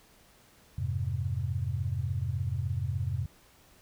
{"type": "chord", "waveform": "sine", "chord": "F minor", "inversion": "none", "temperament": "equal", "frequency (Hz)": [87.31, 103.83, 130.81], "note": ["F2", "Ab2", "C3"], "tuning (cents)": [0, 0, 0], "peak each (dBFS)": -33, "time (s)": [0.78, 3.26], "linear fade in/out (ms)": 5, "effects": ["pink hiss -60 dBFS RMS until 3.81 s"]}